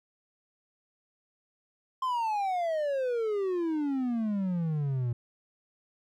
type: exponential sweep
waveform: triangle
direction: down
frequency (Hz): 1058 to 116.7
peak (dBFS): -25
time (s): 2.02-5.13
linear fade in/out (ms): 5
effects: none